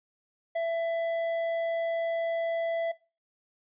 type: tone with tanh clipping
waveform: triangle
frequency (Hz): 666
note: E5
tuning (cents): +18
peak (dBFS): -28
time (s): 0.55-2.92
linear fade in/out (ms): 10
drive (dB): 12
effects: noise-tail reverb RT60 0.3 s tail -20 dB re dry + resampled to 8000 Hz